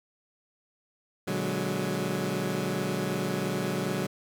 20% pulse chord, G# half-diminished seventh, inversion first, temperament equal with one note detuned, 120.3 / 146.83 / 185 / 207.7 Hz, B2 / D3 / F#3 / G#3, -45 / 0 / 0 / 0 cents, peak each -32 / -29 / -26 / -30 dBFS, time 1.27-4.07 s, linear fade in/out 10 ms, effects none

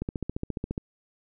click train, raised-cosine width 3 ms, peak -17 dBFS, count 12, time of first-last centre 0.02-0.779 s, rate 14.5 Hz, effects none

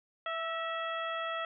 harmonic tone with a mistuned harmonic, 659.3 Hz, E5, in tune, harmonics 1 / 2 / 3 / 4 / 5, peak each -38 / -36 / -41 / -45 / -44 dBFS, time 0.26-1.45 s, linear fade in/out 2 ms, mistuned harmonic 3, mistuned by -45 cents, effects none

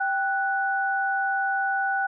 sine tone pair together, 782.6 / 1480 Hz, G5 / F#6, -3 / 0 cents, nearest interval major seventh, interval 1103 cents, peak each -25 dBFS, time 0-2.07 s, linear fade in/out 10 ms, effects none

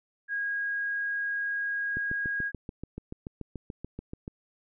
sine tone, 1639 Hz, G#6, 23 cents flat, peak -28 dBFS, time 0.28-2.52 s, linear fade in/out 50 ms
click train, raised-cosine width 3 ms, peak -24 dBFS, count 17, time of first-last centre 1.97-4.279 s, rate 6.93 Hz
effects none

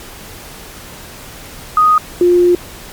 sine tone pair in turn, 1244.5 / 353.3 Hz, D#6 / F4, 0 / +20 cents, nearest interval octave + minor seventh, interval 2180 cents, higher first, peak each -6 dBFS, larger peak neither, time 1.77-1.98 / 2.21-2.55 s, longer second, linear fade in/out 2 ms, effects pink hiss -33 dBFS RMS until 2.92 s + MP3 96 kbps

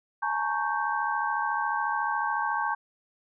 sine tone cluster, 847 / 921 / 1106 / 1561 Hz, G#5 / A#5 / C#6 / G6, +34 / -21 / -4 / -8 cents, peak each -31 dBFS, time 0.22-2.75 s, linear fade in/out 10 ms, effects none

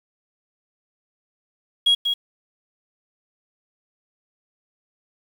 sine tone with echo, 3300 Hz, G#7, 12 cents flat, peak -11 dBFS, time 1.86-1.95 s, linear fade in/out 10 ms, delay 190 ms, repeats 1, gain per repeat -7 dB, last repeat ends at 2.14 s, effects tanh soft clip ceiling -12 dBFS + 7-bit

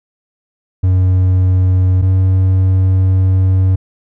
triangle tone pair in turn, 92.5 / 94.01 Hz, F#2 / F#2, 0 / +28 cents, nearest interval unison, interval 28 cents, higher second, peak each -6 dBFS, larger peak neither, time 0.83-2.02 / 2.02-3.76 s, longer second, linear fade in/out 10 ms, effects none

